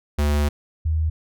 square / sine tone pair in turn, 73.42 / 79.03 Hz, D2 / D#2, 0 / +28 cents, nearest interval minor second, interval 128 cents, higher second, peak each -18 / -18 dBFS, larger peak neither, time 0.18-0.49 / 0.85-1.1 s, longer first, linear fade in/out 10 ms, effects none

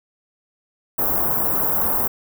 white band-stop noise, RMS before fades -20 dBFS, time 0.98-2.08 s, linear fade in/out 10 ms, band 1200 to 14000 Hz, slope 24 dB/octave, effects none

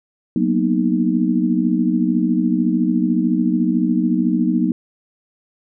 sine chord, B major seventh, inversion second, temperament equal, 185 / 233.1 / 246.9 / 311.1 Hz, F#3 / A#3 / B3 / D#4, 0 / 0 / 0 / 0 cents, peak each -20 dBFS, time 0.36-4.72 s, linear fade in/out 2 ms, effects none

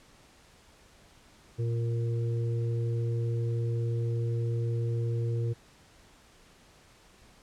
harmonic tone, 116.54 Hz, A#2, in tune, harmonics 1 / 3 / 4, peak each -27 / -40 / -39 dBFS, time 1.58-5.54 s, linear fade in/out 20 ms, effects pink hiss -58 dBFS RMS until 7.42 s + low-pass 9000 Hz 12 dB/octave

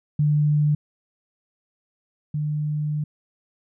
sine tone pair in turn, 148.9 / 150.02 Hz, D3 / D3, +24 / +37 cents, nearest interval unison, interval 13 cents, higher second, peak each -16 / -22 dBFS, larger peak first, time 0.19-0.75 / 2.34-3.04 s, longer second, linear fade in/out 5 ms, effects none

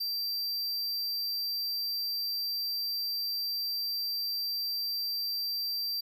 square tone, 4699 Hz, D8, in tune, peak -31 dBFS, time 0-6.01 s, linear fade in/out 10 ms, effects none

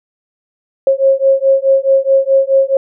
sine beating tone pair, 538 / 542.7 Hz, C5 / C#5, +48 / -37 cents, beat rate 4.7 Hz, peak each -11 dBFS, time 0.87-2.77 s, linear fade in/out 2 ms, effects none

